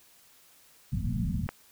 white low-pass noise, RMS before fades -30 dBFS, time 0.92-1.47 s, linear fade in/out 5 ms, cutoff 230 Hz, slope 96 dB/octave
click, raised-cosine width 0.5 ms, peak -18 dBFS, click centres 1.49 s
effects white hiss -59 dBFS RMS until 1.71 s

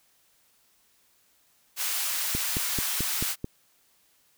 white high-pass noise, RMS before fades -29 dBFS, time 1.76-3.36 s, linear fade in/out 50 ms, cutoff 1000 Hz, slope 12 dB/octave
click train, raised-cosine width 3 ms, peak -17 dBFS, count 6, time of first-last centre 2.35-3.444 s, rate 4.57 Hz
effects white hiss -65 dBFS RMS until 4.37 s

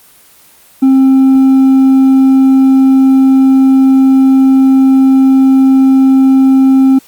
sine tone with hard clipping, 265.9 Hz, C4, 28 cents sharp, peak -4 dBFS, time 0.82-6.99 s, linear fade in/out 10 ms, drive 2 dB, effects white hiss -42 dBFS RMS until 7.07 s + Opus 24 kbps

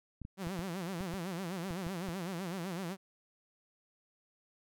clicks, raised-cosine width 5 ms, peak -31 dBFS, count 9, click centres 0.217 / 0.251 / 0.47 / 0.592 / 1.008 / 1.139 / 1.708 / 1.867 / 2.088 s
sawtooth tone with vibrato, 180 Hz, F#3, 47 cents flat, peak -33 dBFS, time 0.37-2.97 s, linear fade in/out 50 ms, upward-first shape sine, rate 7.9 Hz, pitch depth 160 cents each way
effects none

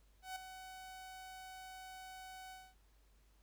sawtooth tone with ADSR envelope, 750 Hz, F#5, 23 cents sharp, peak -37 dBFS, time 0.22-2.75 s, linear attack 140 ms, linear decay 4 ms, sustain -9 dB, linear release 240 ms, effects added 50 Hz sine -66 dBFS peak until 3.42 s + pink hiss -75 dBFS RMS until 3.42 s

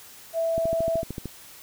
sine tone, 659.3 Hz, E5, in tune, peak -22 dBFS, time 0.33-1.04 s, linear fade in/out 50 ms
click train, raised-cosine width 3 ms, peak -19 dBFS, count 10, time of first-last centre 0.58-1.257 s, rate 13.3 Hz
effects white hiss -47 dBFS RMS until 1.62 s

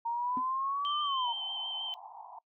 sine exponential two-way sweep, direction up then down, 923 to 1200 to 923 Hz, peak -30 dBFS, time 0.05-1.33 s, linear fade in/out 10 ms, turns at 1.01 s
triangle tone with exponential decay, 256 Hz, C4, 38 cents flat, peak -30 dBFS, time 0.37-0.45 s, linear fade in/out 2 ms, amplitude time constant 16 ms
sine tone with vibrato, 3100 Hz, G7, 20 cents flat, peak -34 dBFS, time 0.85-1.94 s, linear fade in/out 0 ms, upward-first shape square, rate 6.3 Hz, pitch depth 16 cents each way
white band-pass noise, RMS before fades -48 dBFS, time 1.24-2.39 s, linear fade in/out 5 ms, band 720 to 1000 Hz, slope 96 dB/octave
effects noise-tail reverb RT60 0.1 s tail -23 dB re dry

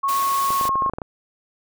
sine tone with pitch glide, 1100 to 1078.6 Hz, C#6 to C#6, -14 to -48 cents, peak -18 dBFS, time 0.03-0.9 s, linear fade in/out 10 ms, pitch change -34 cents, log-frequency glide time 0.55-0.73 s
white high-pass noise, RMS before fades -30 dBFS, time 0.08-0.69 s, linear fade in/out 10 ms, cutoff 140 Hz, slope 96 dB/octave
clicks, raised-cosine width 1 ms, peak -15 dBFS, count 11, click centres 0.505 / 0.612 / 0.654 / 0.692 / 0.756 / 0.822 / 0.862 / 0.896 / 0.936 / 0.985 / 1.018 s
effects none

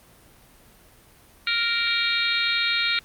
harmonic tone, 466.4 Hz, A#4, 1 cent sharp, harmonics 3 / 4 / 5 / 6 / 7 / 8 / 9, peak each -28 / -32 / -25 / -34 / -33 / -26 / -29 dBFS, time 1.47-2.99 s, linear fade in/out 2 ms, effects pink hiss -53 dBFS RMS until 3.04 s + Opus 32 kbps

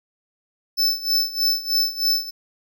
square tone with tremolo, 5274 Hz, E8, in tune, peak -16 dBFS, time 0.77-2.31 s, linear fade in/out 20 ms, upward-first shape sine, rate 3.2 Hz, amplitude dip 85%, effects none

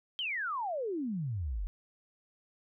sine exponential sweep, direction down, 3223 to 41.2 Hz, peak -32 dBFS, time 0.19-1.67 s, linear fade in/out 0 ms, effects none

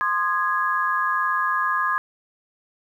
sine chord, Ab major, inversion first, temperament equal with one note detuned, 1046.5 / 1224.5 / 1661.2 Hz, C6 / Eb6 / Ab6, 0 / -28 / 0 cents, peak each -24 dBFS, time 0.01-1.98 s, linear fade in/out 0 ms, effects 9-bit

